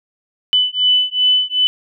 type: beating tone pair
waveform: sine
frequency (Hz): 2998 / 3000.6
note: F#7 / F#7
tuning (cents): +22 / +24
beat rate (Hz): 2.6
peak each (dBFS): -15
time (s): 0.53-1.67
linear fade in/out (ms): 0
effects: none